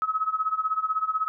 sine tone with tremolo, 1282 Hz, E6, 49 cents flat, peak -20 dBFS, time 0.02-1.28 s, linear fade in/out 0 ms, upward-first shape sine, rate 16 Hz, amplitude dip 85%, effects none

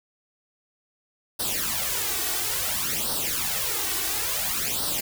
white noise with flanger, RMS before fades -27 dBFS, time 1.39-5.01 s, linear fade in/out 10 ms, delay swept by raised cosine 0.21 to 2.71 ms, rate 0.58 Hz, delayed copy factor +0.75, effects none

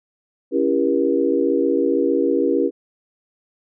sine chord, C# diminished seventh, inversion none, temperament just, 277.2 / 332.6 / 399.1 / 479 Hz, C#4 / E4 / G4 / Bb4, 0 / +16 / +31 / +47 cents, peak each -21 dBFS, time 0.51-2.71 s, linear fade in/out 50 ms, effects none

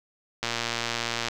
click train, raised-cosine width 0.2 ms, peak -10 dBFS, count 101, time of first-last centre 0.43-1.285 s, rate 117 Hz, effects none

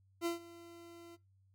40% pulse tone with ADSR envelope, 340 Hz, F4, 46 cents flat, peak -31 dBFS, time 0.21-1.17 s, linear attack 47 ms, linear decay 130 ms, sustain -20 dB, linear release 28 ms, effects noise-tail reverb RT60 0.2 s tail -18 dB re dry + added 96 Hz sine -66 dBFS peak until 1.54 s

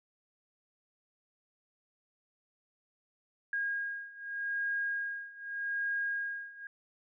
sine beating tone pair, 1629 / 1629.83 Hz, G#6 / G#6, -34 / -33 cents, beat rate 0.83 Hz, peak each -37 / -35 dBFS, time 3.53-6.67 s, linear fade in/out 2 ms, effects none

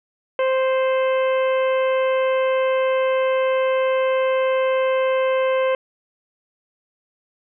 harmonic tone with a mistuned harmonic, 523.3 Hz, C5, in tune, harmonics 1 / 2 / 3 / 4 / 5 / 6, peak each -17 / -26 / -32 / -32 / -34 / -38 dBFS, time 0.39-5.75 s, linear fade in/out 2 ms, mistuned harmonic 6, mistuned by -30 cents, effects none

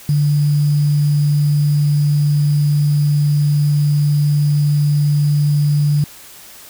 sine tone with sample-and-hold, 146.7 Hz, D3, 2 cents flat, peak -11 dBFS, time 0.09-6.04 s, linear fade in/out 2 ms, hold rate 4900 Hz, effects white hiss -39 dBFS RMS until 6.69 s

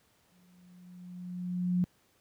sine tone with exponential growth, 179.3 Hz, F3, 46 cents sharp, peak -23 dBFS, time 0.32-1.84 s, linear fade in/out 0 ms, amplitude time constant 330 ms, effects pink hiss -68 dBFS RMS until 2.2 s + high-pass 80 Hz 12 dB/octave

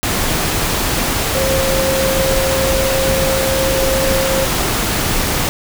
sine tone in noise, 533 Hz, C5, 32 cents sharp, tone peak -16 dBFS, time 1.35-4.45 s, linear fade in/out 0 ms, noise pink, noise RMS -17 dBFS, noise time 0.03-5.49 s, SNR -2 dB, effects none

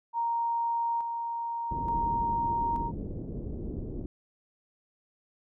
sine tone with tremolo, 932 Hz, A#5, 1 cent flat, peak -26 dBFS, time 0.13-2.92 s, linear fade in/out 50 ms, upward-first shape square, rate 0.57 Hz, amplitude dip 40%
pink low-pass noise, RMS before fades -36 dBFS, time 1.71-4.06 s, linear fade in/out 2 ms, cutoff 410 Hz, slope 24 dB/octave
effects none

